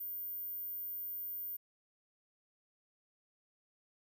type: tone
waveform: sine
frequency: 14490 Hz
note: A9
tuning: 50 cents sharp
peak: -37 dBFS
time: 0-1.57 s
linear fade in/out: 10 ms
effects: tanh soft clip ceiling -36 dBFS + 12-bit